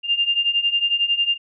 sine beating tone pair, 2794 / 2805 Hz, F7 / F7, 0 / +7 cents, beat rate 11 Hz, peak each -22 / -19 dBFS, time 0.03-1.38 s, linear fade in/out 50 ms, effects none

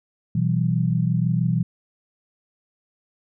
sine chord, E minor, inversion second, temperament equal with one note detuned, 123.47 / 164.81 / 190.97 Hz, B2 / E3 / G3, 0 / 0 / -45 cents, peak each -22 / -21 / -26 dBFS, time 0.35-1.63 s, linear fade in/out 5 ms, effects none

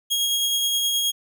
sawtooth tone with tremolo, 3279 Hz, G#7, 23 cents flat, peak -16 dBFS, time 0.1-1.12 s, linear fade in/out 20 ms, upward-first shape sine, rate 9.5 Hz, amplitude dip 25%, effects none

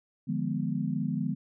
sine chord, D diminished seventh, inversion none, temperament equal with one note detuned, 150.35 / 174.61 / 207.7 / 246.9 Hz, D3 / F3 / Ab3 / Cb4, +41 / 0 / 0 / 0 cents, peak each -33 dBFS, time 0.27-1.35 s, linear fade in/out 20 ms, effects none

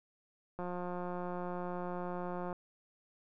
click train, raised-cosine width 1 ms, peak -27 dBFS, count 346, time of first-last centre 0.59-2.528 s, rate 178 Hz, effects none

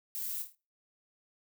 violet noise with echo, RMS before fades -38 dBFS, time 0.15-0.42 s, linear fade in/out 0 ms, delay 26 ms, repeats 5, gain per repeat -6 dB, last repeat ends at 0.55 s, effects noise-tail reverb RT60 0.3 s tail -20 dB re dry

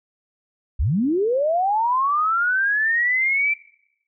sine linear sweep, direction up, 46.44 to 2349 Hz, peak -17 dBFS, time 0.79-3.54 s, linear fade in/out 10 ms, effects noise-tail reverb RT60 0.8 s tail -22 dB re dry

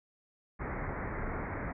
pink low-pass noise, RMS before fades -37 dBFS, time 0.59-1.73 s, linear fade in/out 20 ms, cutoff 2200 Hz, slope 96 dB/octave, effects none

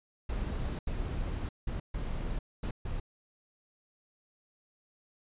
brown noise bursts at uneven times, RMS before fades -34 dBFS, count 6, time 0.29-0.79 / 0.87-1.49 / 1.67-1.8 / 1.94-2.39 / 2.63-2.71 / 2.85-3 s, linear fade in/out 5 ms, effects resampled to 8000 Hz

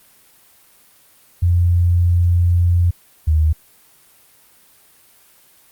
sine tone pair in turn, 87.31 / 78.03 Hz, F2 / D#2, 0 / +6 cents, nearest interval major second, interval 194 cents, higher first, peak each -11 dBFS, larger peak neither, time 1.42-2.91 / 3.27-3.53 s, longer first, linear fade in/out 10 ms, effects white hiss -51 dBFS RMS until 5.71 s + Opus 32 kbps

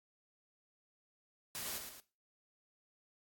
white noise with echo, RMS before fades -42 dBFS, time 1.55-1.78 s, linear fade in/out 0 ms, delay 110 ms, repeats 2, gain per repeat -6 dB, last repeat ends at 2 s, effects noise-tail reverb RT60 0.3 s tail -17 dB re dry + AAC 64 kbps

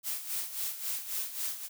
blue noise with tremolo, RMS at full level -33 dBFS, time 0.03-1.69 s, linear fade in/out 50 ms, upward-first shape sine, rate 3.7 Hz, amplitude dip 70%, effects none

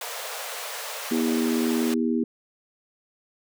pink high-pass noise, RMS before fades -34 dBFS, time 0.01-1.94 s, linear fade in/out 2 ms, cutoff 450 Hz, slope 96 dB/octave
harmonic tone, 80.5 Hz, E2, 41 cents flat, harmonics 3 / 4 / 5, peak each -23 / -27 / -29 dBFS, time 1.11-2.24 s, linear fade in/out 5 ms
effects none

